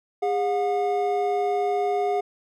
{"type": "tone pair together", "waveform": "triangle", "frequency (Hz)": [406.9, 721.3], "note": ["G#4", "F#5"], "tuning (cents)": [-35, -44], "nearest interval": "minor seventh", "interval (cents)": 991, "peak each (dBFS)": -22, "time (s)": [0.22, 2.21], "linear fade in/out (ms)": 10, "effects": []}